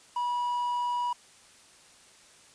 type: tone with quantisation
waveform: triangle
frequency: 972 Hz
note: B5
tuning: 28 cents flat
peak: -25 dBFS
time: 0.16-1.13 s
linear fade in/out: 5 ms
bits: 8
effects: white hiss -56 dBFS RMS until 2.54 s + resampled to 22050 Hz